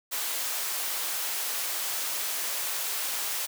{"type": "high-pass noise", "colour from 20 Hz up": "white", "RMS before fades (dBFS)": -31, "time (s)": [0.11, 3.47], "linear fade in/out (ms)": 20, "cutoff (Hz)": 520, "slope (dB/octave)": 12, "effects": []}